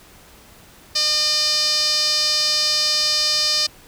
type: tone with band-pass filter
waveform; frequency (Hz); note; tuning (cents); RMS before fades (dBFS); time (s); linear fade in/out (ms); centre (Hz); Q
sawtooth; 605; D#5; -49; -19; 0.95-3.67; 10; 4900; 5.7
effects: pink hiss -47 dBFS RMS until 3.87 s